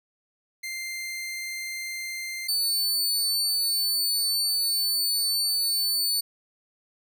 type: tone pair in turn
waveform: sawtooth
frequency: 2093 / 4499 Hz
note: C7 / C#8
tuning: 0 / +25 cents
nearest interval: octave + minor second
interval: 1325 cents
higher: second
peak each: -28 / -20 dBFS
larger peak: second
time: 0.63-2.48 / 2.48-6.21 s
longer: second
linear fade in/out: 10 ms
effects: none